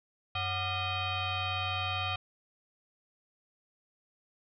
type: tone with frequency modulation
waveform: sine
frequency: 1200 Hz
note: D6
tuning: 37 cents sharp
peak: -30 dBFS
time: 0.35-2.16 s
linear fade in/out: 5 ms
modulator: 647 Hz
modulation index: 3.6
effects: none